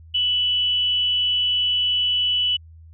sine tone with amplitude modulation, 2970 Hz, F#7, 6 cents sharp, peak -16 dBFS, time 0.14-2.57 s, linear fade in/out 10 ms, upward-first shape sine, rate 297 Hz, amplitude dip 35%, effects added 81 Hz sine -42 dBFS peak until 2.93 s

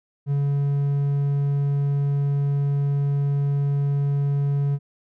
triangle tone, 141.5 Hz, C#3, 36 cents sharp, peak -17 dBFS, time 0.26-4.79 s, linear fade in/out 50 ms, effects none

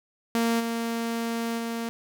sawtooth tone with level steps, 230.8 Hz, A#3, 17 cents flat, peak -18 / -23 / -25 dBFS, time 0.35-1.89 s, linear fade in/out 0 ms, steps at 0.59 / 1.57 s, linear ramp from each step 20 ms, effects none

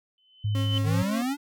sine tone with exponential growth, 3039 Hz, F#7, 46 cents sharp, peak -26 dBFS, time 0.18-0.78 s, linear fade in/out 1 ms, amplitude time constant 130 ms
sine tone, 104.8 Hz, G#2, 16 cents sharp, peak -23 dBFS, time 0.44-1.03 s, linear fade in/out 10 ms
35% pulse tone with tremolo, 270.4 Hz, C#4, 43 cents flat, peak -28 dBFS, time 0.55-1.22 s, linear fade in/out 0 ms, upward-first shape sine, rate 5.3 Hz, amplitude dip 55%
square exponential sweep, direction up, 144 to 294.7 Hz, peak -26 dBFS, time 0.83-1.37 s, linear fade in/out 50 ms
effects none

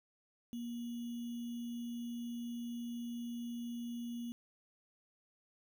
sine tone with sample-and-hold, 237.1 Hz, A#3, 30 cents sharp, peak -39 dBFS, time 0.53-4.32 s, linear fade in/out 0 ms, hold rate 3150 Hz, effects none

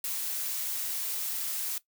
blue noise, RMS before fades -33 dBFS, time 0.04-1.78 s, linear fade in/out 2 ms, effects noise-tail reverb RT60 0.1 s tail -17 dB re dry

